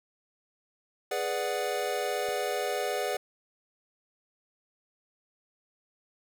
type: chord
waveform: square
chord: G# half-diminished seventh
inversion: none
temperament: equal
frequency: 415.3 / 493.9 / 587.3 / 740 Hz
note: G#4 / B4 / D5 / F#5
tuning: 0 / 0 / 0 / 0 cents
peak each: -35 dBFS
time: 1.11-3.17 s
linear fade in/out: 5 ms
type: clicks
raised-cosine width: 2 ms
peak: -35 / -42 dBFS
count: 2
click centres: 2.287 / 3.148 s
effects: none